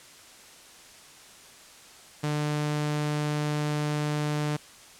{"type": "tone", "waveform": "sawtooth", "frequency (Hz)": 149.3, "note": "D3", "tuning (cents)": 29, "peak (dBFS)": -22, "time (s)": [2.23, 4.57], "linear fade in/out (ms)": 10, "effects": ["white hiss -50 dBFS RMS until 4.99 s", "low-pass 9000 Hz 12 dB/octave"]}